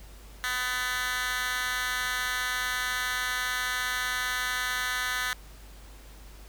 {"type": "tone with high-pass filter", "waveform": "10% pulse", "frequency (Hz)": 250.8, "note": "B3", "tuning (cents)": 27, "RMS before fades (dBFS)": -30, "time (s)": [0.44, 5.33], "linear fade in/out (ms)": 0, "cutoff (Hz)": 1800, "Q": 2.2, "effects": ["added 50 Hz sine -46 dBFS peak until 6.48 s", "pink hiss -53 dBFS RMS until 6.48 s"]}